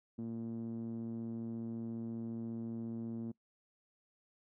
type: tone with low-pass filter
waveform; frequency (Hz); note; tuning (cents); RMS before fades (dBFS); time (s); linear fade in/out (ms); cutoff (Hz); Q
5% pulse; 114.6; A#2; -29; -41; 0.18-3.32; 10; 250; 3.5
effects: noise-tail reverb RT60 0.1 s tail -23 dB re dry